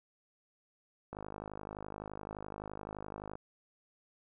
click train, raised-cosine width 1 ms, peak -28 dBFS, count 116, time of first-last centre 1.13-3.354 s, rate 51.7 Hz, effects none

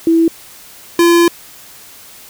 sine / square tone pair in turn, 329.6 / 341.7 Hz, E4 / F4, 0 / -38 cents, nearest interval minor second, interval 62 cents, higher second, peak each -7 dBFS, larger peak neither, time 0.07-0.28 / 0.99-1.28 s, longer second, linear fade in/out 2 ms, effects white hiss -38 dBFS RMS until 2.29 s

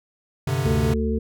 square chord, G suspended fourth, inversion none, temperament equal, 98 / 130.81 / 146.83 Hz, G2 / C3 / D3, 0 / 0 / 0 cents, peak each -29 / -24 / -27 dBFS, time 0.47-0.94 s, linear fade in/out 5 ms
harmonic tone, 74.3 Hz, D2, 21 cents sharp, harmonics 1 / 3 / 5 / 6, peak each -24 / -24 / -32 / -27 dBFS, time 0.65-1.19 s, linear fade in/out 10 ms
effects none

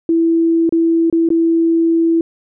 sine tone with dropouts, 330.8 Hz, E4, 6 cents sharp, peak -10 dBFS, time 0.09-2.21 s, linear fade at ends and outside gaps 2 ms, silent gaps 0.693-0.724 / 1.1-1.126 / 1.289-1.303 s, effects none

